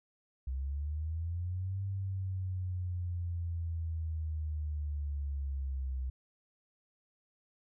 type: linear two-way sweep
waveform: sine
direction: up then down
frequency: 64.1 to 98 to 64.1 Hz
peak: -33 dBFS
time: 0.47-6.1 s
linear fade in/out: 5 ms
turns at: 1.83 s
effects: none